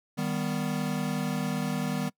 square chord, Eb augmented, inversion none, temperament equal, 155.56 / 196 / 246.9 Hz, Eb3 / G3 / B3, 0 / 0 / 0 cents, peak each -33 dBFS, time 0.17-2.1 s, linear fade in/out 20 ms, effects noise-tail reverb RT60 0.1 s tail -23 dB re dry

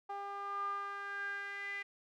sawtooth tone with band-pass filter sweep, 400.6 Hz, G4, 38 cents sharp, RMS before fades -41 dBFS, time 0.09-1.83 s, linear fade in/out 10 ms, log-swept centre 920 to 2100 Hz, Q 8.3, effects none

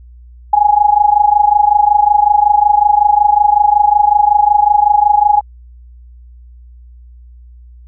sine tone with amplitude modulation, 830.6 Hz, G#5, in tune, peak -3 dBFS, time 0.53-5.41 s, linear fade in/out 5 ms, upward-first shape sine, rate 25.4 Hz, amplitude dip 85%, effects added 60 Hz sine -35 dBFS peak until 7.87 s

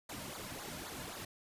pink noise with flanger, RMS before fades -45 dBFS, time 0.09-1.25 s, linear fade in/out 5 ms, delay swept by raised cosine 0.35 to 2.65 ms, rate 3.8 Hz, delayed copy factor -0.8, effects resampled to 32000 Hz

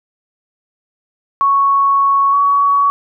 sine tone pair in turn, 1108.7 / 1126.1 Hz, C#6 / C#6, 0 / +27 cents, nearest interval unison, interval 27 cents, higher second, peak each -9 / -9 dBFS, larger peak neither, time 1.41-2.33 / 2.33-2.9 s, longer first, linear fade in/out 0 ms, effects none

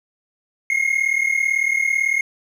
triangle tone pair together, 2130 / 2168 Hz, C7 / C#7, +30 / -39 cents, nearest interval unison, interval 31 cents, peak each -18 dBFS, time 0.7-2.21 s, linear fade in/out 2 ms, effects none

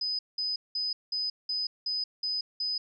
sine tone bursts, 5010 Hz, D#8, 11 cents sharp, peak -28 dBFS, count 8, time 0.01-2.78 s, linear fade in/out 5 ms, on 180 ms, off 190 ms, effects none

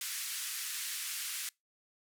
white band-pass noise, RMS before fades -39 dBFS, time 0.01-1.49 s, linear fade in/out 2 ms, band 1500 to 13000 Hz, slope 24 dB/octave, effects noise-tail reverb RT60 0.2 s tail -25 dB re dry

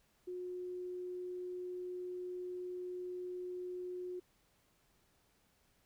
sine tone, 361.4 Hz, F#4, 41 cents flat, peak -40 dBFS, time 0.27-4.2 s, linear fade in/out 10 ms, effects pink hiss -73 dBFS RMS until 5.85 s

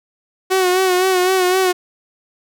sawtooth tone with vibrato, 370 Hz, F#4, in tune, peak -9 dBFS, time 0.5-1.73 s, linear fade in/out 20 ms, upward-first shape sine, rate 3.9 Hz, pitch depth 47 cents each way, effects none

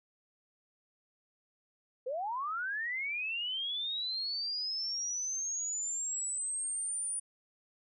sine linear sweep, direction up, 476.8 to 9510 Hz, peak -33 dBFS, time 2.06-7.2 s, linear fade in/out 10 ms, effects none

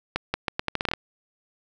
accelerating click train, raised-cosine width 0.3 ms, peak -8 dBFS, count 11, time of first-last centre 0.16-0.936 s, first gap 180 ms, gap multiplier 0.79, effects none

